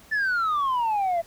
sine exponential sweep, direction down, 1776 to 659.3 Hz, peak -19 dBFS, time 0.11-1.22 s, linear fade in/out 20 ms, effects tanh soft clip ceiling -20 dBFS + pink hiss -52 dBFS RMS until 1.26 s

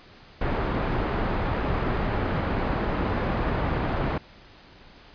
pink low-pass noise, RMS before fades -26 dBFS, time 0.41-4.18 s, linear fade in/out 5 ms, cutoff 1500 Hz, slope 12 dB/octave, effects pink hiss -50 dBFS RMS until 5.14 s + resampled to 11025 Hz

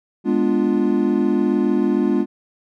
triangle chord, G# diminished seventh, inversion none, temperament equal, 207.7 / 246.9 / 293.7 / 349.2 Hz, G#3 / B3 / D4 / F4, 0 / 0 / 0 / 0 cents, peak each -19 dBFS, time 0.24-2.26 s, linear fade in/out 50 ms, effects none

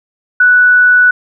sine tone, 1480 Hz, F#6, in tune, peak -4 dBFS, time 0.4-1.11 s, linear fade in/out 5 ms, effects none

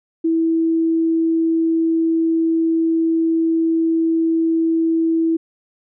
sine tone, 327.1 Hz, E4, 13 cents flat, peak -14 dBFS, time 0.24-5.37 s, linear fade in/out 10 ms, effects none

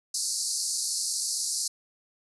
pink band-pass noise, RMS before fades -30 dBFS, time 0.14-1.68 s, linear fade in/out 5 ms, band 4300 to 11000 Hz, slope 96 dB/octave, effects none

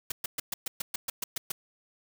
white noise bursts, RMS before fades -32 dBFS, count 11, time 0.1-1.52 s, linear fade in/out 5 ms, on 20 ms, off 120 ms, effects none

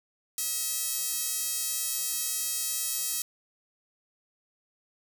sawtooth tone with high-pass filter, 643 Hz, E5, 43 cents flat, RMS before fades -31 dBFS, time 0.38-3.22 s, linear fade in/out 2 ms, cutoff 7300 Hz, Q 1, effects none

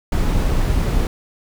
brown noise, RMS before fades -17 dBFS, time 0.12-1.07 s, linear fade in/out 2 ms, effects none

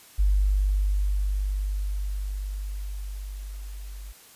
sine tone with level ramp, 49.45 Hz, G1, 16 cents sharp, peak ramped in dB -17 to -36 dBFS, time 0.18-4.13 s, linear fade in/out 20 ms, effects white hiss -51 dBFS RMS until 4.35 s + resampled to 32000 Hz

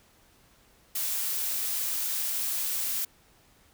blue noise, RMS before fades -30 dBFS, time 0.95-3.05 s, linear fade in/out 5 ms, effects pink hiss -61 dBFS RMS until 3.73 s

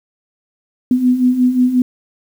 sine beating tone pair, 246.7 / 252.3 Hz, B3 / B3, -2 / +37 cents, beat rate 5.6 Hz, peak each -17 / -11 dBFS, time 0.91-1.82 s, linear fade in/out 2 ms, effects 7-bit

